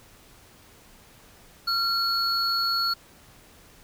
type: tone pair together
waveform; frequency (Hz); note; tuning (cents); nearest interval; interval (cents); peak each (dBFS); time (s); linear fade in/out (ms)
triangle; 1373 / 4378; F6 / C#8; -30 / -22; octave + minor sixth; 2008; -25 / -23; 1.67-2.94; 10
effects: pink hiss -53 dBFS RMS until 3.83 s